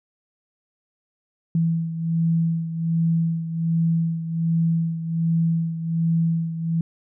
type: beating tone pair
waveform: sine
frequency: 164.81 / 166.11 Hz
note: E3 / E3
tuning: 0 / +14 cents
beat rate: 1.3 Hz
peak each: -20 / -26 dBFS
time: 1.55-6.81 s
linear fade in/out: 2 ms
effects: none